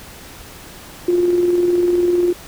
sine tone with tremolo, 352.3 Hz, F4, 15 cents sharp, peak -11 dBFS, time 1.08-2.33 s, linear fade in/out 5 ms, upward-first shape square, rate 20 Hz, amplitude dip 35%, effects pink hiss -38 dBFS RMS until 2.47 s

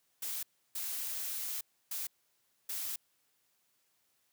blue noise bursts at uneven times, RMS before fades -38 dBFS, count 4, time 0.22-0.43 / 0.75-1.61 / 1.91-2.07 / 2.69-2.96 s, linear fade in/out 5 ms, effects white hiss -75 dBFS RMS until 4.32 s + high-pass 80 Hz 12 dB/octave

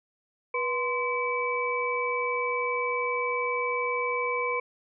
sine tone cluster, 487.6 / 1035 / 2295 Hz, B4 / C6 / D7, -22 / -19 / -40 cents, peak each -30 dBFS, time 0.54-4.6 s, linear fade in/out 5 ms, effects none

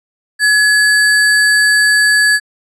sine tone with sample-and-hold, 1696 Hz, G#6, 36 cents sharp, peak -7 dBFS, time 0.39-2.4 s, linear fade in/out 50 ms, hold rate 6300 Hz, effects resampled to 24000 Hz

